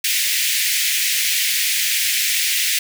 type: high-pass noise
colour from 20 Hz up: pink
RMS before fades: -19 dBFS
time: 0.04-2.79 s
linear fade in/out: 5 ms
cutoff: 1900 Hz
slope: 48 dB/octave
effects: none